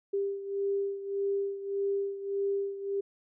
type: beating tone pair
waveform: sine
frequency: 396.8 / 398.5 Hz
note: G4 / G4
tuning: +21 / +28 cents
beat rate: 1.7 Hz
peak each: -30 / -35 dBFS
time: 0.13-3.01 s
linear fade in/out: 10 ms
effects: none